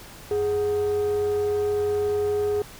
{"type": "tone with frequency modulation", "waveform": "sine", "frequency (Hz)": 415.3, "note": "G#4", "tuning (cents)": 0, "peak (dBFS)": -19, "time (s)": [0.31, 2.62], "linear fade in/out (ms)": 2, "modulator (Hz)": 324, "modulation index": 0.31, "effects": ["tanh soft clip ceiling -19 dBFS", "pink hiss -44 dBFS RMS until 2.79 s"]}